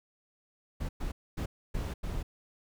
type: noise bursts at uneven times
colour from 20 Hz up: brown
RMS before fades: -34 dBFS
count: 5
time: 0.8-0.89 / 1-1.12 / 1.37-1.46 / 1.74-1.94 / 2.03-2.23 s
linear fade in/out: 10 ms
effects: none

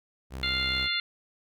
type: tone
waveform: sawtooth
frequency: 65.41 Hz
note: C2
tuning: in tune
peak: -31 dBFS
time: 0.3-0.89 s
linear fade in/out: 50 ms
type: harmonic tone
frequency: 698.5 Hz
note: F5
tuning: in tune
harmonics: 2 / 3 / 4 / 5 / 6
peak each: -35 / -31 / -35 / -31 / -32 dBFS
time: 0.43-1 s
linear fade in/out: 2 ms
effects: none

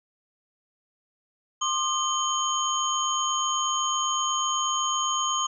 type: tone cluster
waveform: sine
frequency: 1063 / 1211 / 3097 / 6600 Hz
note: C6 / D#6 / G7 / G#8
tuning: +27 / -47 / -22 / -12 cents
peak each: -29 dBFS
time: 1.61-5.47 s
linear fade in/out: 10 ms
effects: none

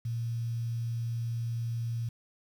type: tone with quantisation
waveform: sine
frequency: 116.54 Hz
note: A#2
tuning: in tune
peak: -30 dBFS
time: 0.05-2.09 s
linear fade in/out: 5 ms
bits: 9
effects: none

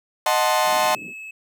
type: chord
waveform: 40% pulse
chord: D# diminished seventh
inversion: none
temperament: equal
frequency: 622.3 / 740 / 880 / 1046.5 Hz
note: D#5 / F#5 / A5 / C6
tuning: 0 / 0 / 0 / 0 cents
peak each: -22 dBFS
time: 0.26-0.95 s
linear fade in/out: 2 ms
type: band-pass noise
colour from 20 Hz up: pink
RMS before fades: -42 dBFS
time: 0.63-1.14 s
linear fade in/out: 50 ms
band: 190 to 350 Hz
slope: 24 dB/octave
type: tone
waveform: triangle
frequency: 2591 Hz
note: E7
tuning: 30 cents flat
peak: -32 dBFS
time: 0.8-1.31 s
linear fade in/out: 5 ms
effects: none

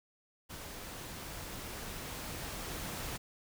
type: noise with level ramp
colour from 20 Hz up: pink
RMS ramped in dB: -46 to -40 dBFS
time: 0.49-3.18 s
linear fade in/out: 20 ms
effects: none

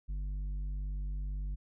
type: tone with tanh clipping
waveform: sine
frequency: 49 Hz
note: G1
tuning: in tune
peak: -35 dBFS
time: 0.08-1.56 s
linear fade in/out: 20 ms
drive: 7 dB
effects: none

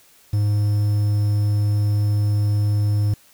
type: tone with quantisation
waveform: triangle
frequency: 103.83 Hz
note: G#2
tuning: in tune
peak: -14 dBFS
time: 0.33-3.14 s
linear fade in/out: 5 ms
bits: 7
effects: white hiss -53 dBFS RMS until 3.33 s

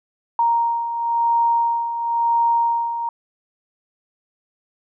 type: beating tone pair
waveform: sine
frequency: 932.3 / 933.27 Hz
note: A#5 / A#5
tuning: 0 / +2 cents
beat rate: 0.97 Hz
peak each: -24 / -17 dBFS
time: 0.39-3.09 s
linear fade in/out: 2 ms
effects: none

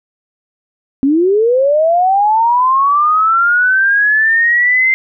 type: linear sweep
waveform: sine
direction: up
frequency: 261.6 to 2093 Hz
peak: -8 dBFS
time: 1.03-4.94 s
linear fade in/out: 0 ms
effects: none

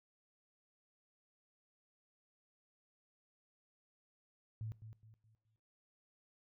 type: tone with echo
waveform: sine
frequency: 110 Hz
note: A2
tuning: in tune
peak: -40 dBFS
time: 4.61-4.72 s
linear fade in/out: 0 ms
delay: 210 ms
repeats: 4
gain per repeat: -9 dB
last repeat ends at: 5.56 s
effects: noise-tail reverb RT60 0.5 s tail -19 dB re dry

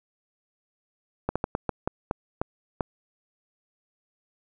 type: slowing click train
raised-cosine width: 1 ms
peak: -11 dBFS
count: 9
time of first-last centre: 1.29-2.808 s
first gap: 66 ms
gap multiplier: 1.29
effects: none

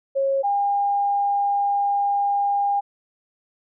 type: tone pair in turn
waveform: sine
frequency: 545 / 806.4 Hz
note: C#5 / G5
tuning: -29 / +49 cents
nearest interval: perfect fifth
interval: 678 cents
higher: second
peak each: -18 dBFS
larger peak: neither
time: 0.15-0.43 / 0.43-2.81 s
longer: second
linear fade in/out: 20 ms
effects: none

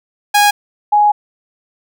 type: tone pair in turn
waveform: sawtooth / sine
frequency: 824 / 833.1 Hz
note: G#5 / G#5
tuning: -14 / +5 cents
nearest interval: unison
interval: 19 cents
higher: second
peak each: -4 / -7 dBFS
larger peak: first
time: 0.34-0.51 / 0.92-1.12 s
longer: second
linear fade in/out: 10 ms
effects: none

